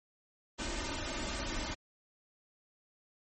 pink noise with comb filter, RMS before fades -37 dBFS, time 0.58-1.75 s, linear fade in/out 20 ms, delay 3.3 ms, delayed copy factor +0.7, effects MP3 32 kbps

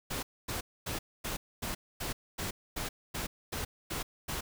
pink noise bursts, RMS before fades -36 dBFS, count 12, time 0.1-4.41 s, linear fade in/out 10 ms, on 130 ms, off 250 ms, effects none

